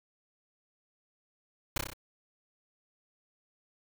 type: noise with echo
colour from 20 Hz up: pink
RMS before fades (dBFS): -29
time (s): 1.76-1.78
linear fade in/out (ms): 5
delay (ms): 31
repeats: 5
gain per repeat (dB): -3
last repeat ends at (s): 1.935
effects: none